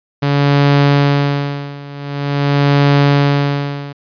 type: tone with tremolo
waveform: sawtooth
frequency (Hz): 142.3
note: C#3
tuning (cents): +46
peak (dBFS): -4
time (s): 0.22-3.93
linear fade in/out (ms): 10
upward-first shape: sine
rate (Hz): 0.46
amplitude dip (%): 90
effects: resampled to 11025 Hz